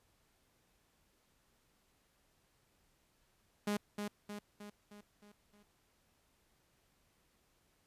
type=tone with echo; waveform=sawtooth; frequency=206.5 Hz; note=G#3; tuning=10 cents flat; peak=-29 dBFS; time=3.67-3.77 s; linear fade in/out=5 ms; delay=310 ms; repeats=6; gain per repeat=-5 dB; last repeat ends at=5.63 s; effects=pink hiss -74 dBFS RMS until 7.86 s + resampled to 32000 Hz